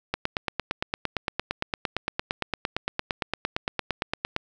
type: click train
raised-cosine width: 0.3 ms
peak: -9 dBFS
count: 38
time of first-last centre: 0.14-4.364 s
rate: 8.76 Hz
effects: none